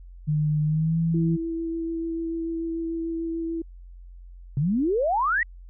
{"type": "tone with pitch glide", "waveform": "sine", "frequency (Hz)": [151.5, 165.21], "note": ["D#3", "E3"], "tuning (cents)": [-46, 4], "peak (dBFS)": -20, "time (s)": [0.27, 1.37], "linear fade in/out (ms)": 20, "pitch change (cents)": 150, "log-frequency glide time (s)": [0.64, 0.98]}
{"type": "tone with vibrato", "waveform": "sine", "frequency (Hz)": 330, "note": "E4", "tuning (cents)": 2, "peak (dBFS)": -26, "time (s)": [1.14, 3.62], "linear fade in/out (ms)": 5, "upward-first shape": "sine", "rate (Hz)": 6.8, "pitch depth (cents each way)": 11}
{"type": "exponential sweep", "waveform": "sine", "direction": "up", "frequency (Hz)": [130, 1975.5], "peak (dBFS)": -20, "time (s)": [4.57, 5.43], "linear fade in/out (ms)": 2}
{"effects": ["added 44 Hz sine -41 dBFS peak until 5.69 s"]}